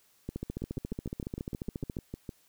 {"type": "two click trains", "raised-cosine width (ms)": 3, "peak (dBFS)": [-24, -22], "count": [12, 25], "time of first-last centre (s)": [[0.62, 2.292], [0.29, 1.968]], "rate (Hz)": [6.58, 14.3], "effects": ["white hiss -66 dBFS RMS until 2.48 s"]}